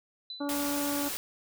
sine tone with exponential decay, 3996 Hz, B7, 20 cents sharp, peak -35 dBFS, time 0.3-0.69 s, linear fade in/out 2 ms, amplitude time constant 84 ms
harmonic tone, 286.6 Hz, D4, 42 cents flat, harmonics 1 / 2 / 3 / 4 / 5, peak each -31 / -37 / -41 / -43 / -45 dBFS, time 0.4-1.09 s, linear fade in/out 10 ms
white noise, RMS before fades -35 dBFS, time 0.49-1.17 s, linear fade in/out 0 ms
effects none

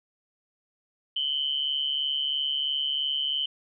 sine tone pair together, 2977 / 3120 Hz, F#7 / G7, +10 / -9 cents, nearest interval minor second, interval 81 cents, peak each -28 dBFS, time 1.16-3.46 s, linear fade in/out 5 ms, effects none

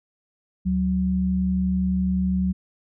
sine tone pair together, 73.8 / 185.62 Hz, D2 / F#3, +9 / +6 cents, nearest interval octave + major third, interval 1597 cents, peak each -27 / -20 dBFS, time 0.65-2.53 s, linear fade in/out 20 ms, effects none

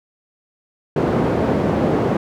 white band-pass noise, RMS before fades -18 dBFS, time 0.96-2.17 s, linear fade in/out 5 ms, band 110 to 440 Hz, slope 12 dB/octave, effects none

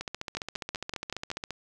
two click trains, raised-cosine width 0.2 ms, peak -16 / -17 dBFS, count 6 / 23, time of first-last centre 0.37-1.315 / 0.01-1.507 s, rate 5.29 / 14.7 Hz, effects none

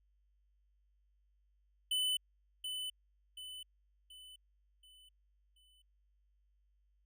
square tone with echo, 3010 Hz, F#7, 29 cents sharp, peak -32 dBFS, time 1.91-2.17 s, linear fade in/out 5 ms, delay 730 ms, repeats 5, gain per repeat -7 dB, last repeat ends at 5.82 s, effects added 50 Hz sine -70 dBFS peak until 7.05 s

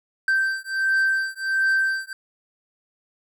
triangle beating tone pair, 1559 / 1560.4 Hz, G6 / G6, -10 / -8 cents, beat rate 1.4 Hz, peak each -21 dBFS, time 0.28-2.13 s, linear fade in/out 2 ms, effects none

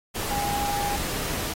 sine tone in noise, 814 Hz, G#5, 35 cents flat, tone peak -26 dBFS, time 0.3-0.97 s, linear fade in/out 20 ms, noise pink, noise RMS -30 dBFS, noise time 0.14-1.54 s, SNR +1 dB, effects AAC 48 kbps

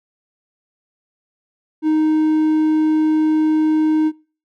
triangle tone, 311.1 Hz, D#4, in tune, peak -11 dBFS, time 1.82-4.12 s, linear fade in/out 50 ms, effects noise-tail reverb RT60 0.4 s tail -25 dB re dry

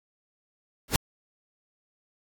pink noise with exponential growth, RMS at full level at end -17 dBFS, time 0.88-0.96 s, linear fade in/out 2 ms, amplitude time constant 17 ms, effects AAC 64 kbps

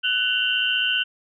sine tone cluster, 1494 / 2745 / 2860 / 3075 Hz, F#6 / F7 / F7 / G7, +16 / -31 / +41 / -34 cents, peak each -25 dBFS, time 0.03-1.04 s, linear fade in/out 20 ms, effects none

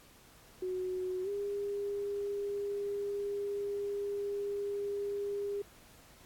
sine tone with pitch glide, 369.1 to 404.8 Hz, F#4 to G#4, -4 to -44 cents, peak -33 dBFS, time 0.62-5.62 s, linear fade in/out 5 ms, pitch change +160 cents, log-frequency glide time 1.23-1.29 s, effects pink hiss -59 dBFS RMS until 6.25 s + AAC 64 kbps

